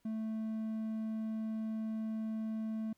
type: tone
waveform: triangle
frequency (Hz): 220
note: A3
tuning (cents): 0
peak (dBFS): -33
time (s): 0.05-2.93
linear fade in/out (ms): 5
effects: pink hiss -75 dBFS RMS until 2.97 s